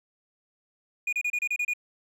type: tone bursts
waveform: triangle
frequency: 2447 Hz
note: D#7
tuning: 29 cents flat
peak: -23 dBFS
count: 8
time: 1.07-1.736 s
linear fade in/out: 5 ms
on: 57 ms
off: 30 ms
effects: none